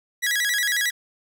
sawtooth tone with vibrato, 1799 Hz, A6, 38 cents sharp, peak -17 dBFS, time 0.22-0.91 s, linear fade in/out 20 ms, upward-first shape square, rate 11 Hz, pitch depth 140 cents each way, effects none

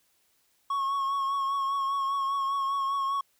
triangle tone with vibrato, 1099 Hz, C#6, 15 cents flat, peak -24 dBFS, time 0.7-3.21 s, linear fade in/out 5 ms, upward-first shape triangle, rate 5 Hz, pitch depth 36 cents each way, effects white hiss -69 dBFS RMS until 3.39 s

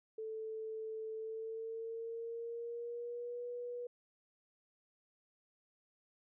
sine tone with pitch glide, 440 to 485.4 Hz, A4 to B4, 0 to -30 cents, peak -40 dBFS, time 0.18-3.87 s, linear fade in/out 5 ms, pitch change +170 cents, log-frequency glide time 1.14-3.46 s, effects none

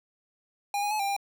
square tone with pitch steps, 811 / 824 / 855 / 794 / 800 Hz, G#5 / G#5 / A5 / G5 / G5, -41 / -14 / -50 / +22 / +35 cents, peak -27 dBFS, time 0.74-1.165 s, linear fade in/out 2 ms, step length 85 ms, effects none

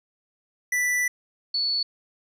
square / sine tone pair in turn, 1975.5 / 4435 Hz, B6 / C#8, 0 / 0 cents, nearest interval octave + major second, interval 1400 cents, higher second, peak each -22 dBFS, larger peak neither, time 0.72-1.08 / 1.54-1.83 s, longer first, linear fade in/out 5 ms, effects resampled to 32000 Hz

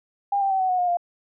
sine tone with pitch steps, 803 / 784.7 / 766.7 / 749.2 / 732.1 / 715.4 / 699.1 Hz, G5 / G5 / G5 / F#5 / F#5 / F5 / F5, +41 / +2 / -39 / +21 / -19 / +41 / +2 cents, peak -19 dBFS, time 0.32-0.971 s, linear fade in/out 5 ms, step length 93 ms, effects none

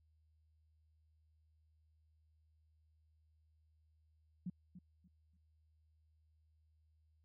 sine tone with echo, 180.3 Hz, F#3, 45 cents flat, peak -39 dBFS, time 4.46-4.5 s, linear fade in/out 5 ms, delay 290 ms, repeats 3, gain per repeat -12 dB, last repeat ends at 5.37 s, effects added 78 Hz sine -70 dBFS peak until 7.24 s

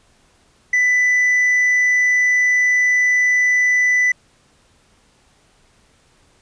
triangle tone with tanh clipping, 1990 Hz, B6, 13 cents sharp, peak -13 dBFS, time 0.73-4.12 s, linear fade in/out 5 ms, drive 7 dB, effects pink hiss -56 dBFS RMS until 6.41 s + resampled to 22050 Hz

